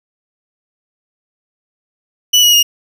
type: tone with pitch steps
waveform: 30% pulse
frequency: 2960 / 2906 / 2853 Hz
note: F#7 / F#7 / F7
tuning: 0 / -32 / +36 cents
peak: -4 dBFS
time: 2.33-2.63 s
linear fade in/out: 10 ms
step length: 100 ms
effects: none